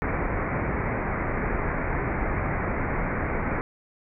pink low-pass noise, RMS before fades -27 dBFS, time 0.02-3.61 s, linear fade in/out 0 ms, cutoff 2300 Hz, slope 96 dB/octave, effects none

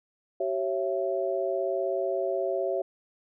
sine tone cluster, 383 / 548 / 667 Hz, G4 / C#5 / E5, -40 / -20 / +20 cents, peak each -30 dBFS, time 0.4-2.82 s, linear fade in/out 5 ms, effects none

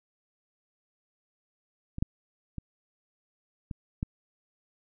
clicks, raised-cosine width 5 ms, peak -23 / -13 / -23 / -23 / -17 dBFS, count 5, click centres 1.984 / 2.025 / 2.583 / 3.712 / 4.029 s, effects none

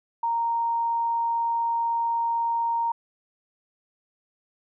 sine tone, 929 Hz, A#5, 6 cents flat, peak -22 dBFS, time 0.23-2.92 s, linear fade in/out 5 ms, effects none

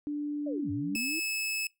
sine tone with pitch glide, 293.7 to 288.3 Hz, D4 to D4, 0 to -32 cents, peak -30 dBFS, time 0.07-0.96 s, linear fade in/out 0 ms, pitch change -32 cents, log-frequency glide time 0.38-0.66 s
sine linear two-way sweep, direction down then up, 622.3 to 89.6 to 337 Hz, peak -35 dBFS, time 0.46-1.2 s, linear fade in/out 10 ms, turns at 0.71 s
sawtooth tone, 2600 Hz, E7, 24 cents flat, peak -27 dBFS, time 0.95-1.67 s, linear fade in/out 2 ms
effects noise-tail reverb RT60 0.2 s tail -23 dB re dry

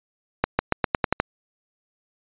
accelerating click train, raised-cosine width 0.5 ms, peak -3 dBFS, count 8, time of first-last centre 0.44-1.2 s, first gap 150 ms, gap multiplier 0.89, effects resampled to 8000 Hz

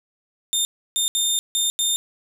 20% pulse tone bursts at uneven times, 3624 Hz, A#7, 50 cents flat, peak -13 dBFS, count 5, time 0.53-0.65 / 0.96-1.08 / 1.15-1.39 / 1.55-1.7 / 1.79-1.96 s, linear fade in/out 0 ms, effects none

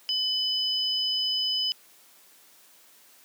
sine tone pair together, 3000 / 5045 Hz, F#7 / D#8, +23 / +23 cents, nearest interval major sixth, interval 900 cents, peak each -27 dBFS, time 0.09-1.72 s, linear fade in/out 0 ms, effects white hiss -56 dBFS RMS until 3.24 s + high-pass 200 Hz 12 dB/octave

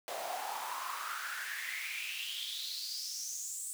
pink noise with high-pass filter sweep, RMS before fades -40 dBFS, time 0.08-3.73 s, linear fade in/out 0 ms, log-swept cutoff 610 to 8400 Hz, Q 6.7, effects none

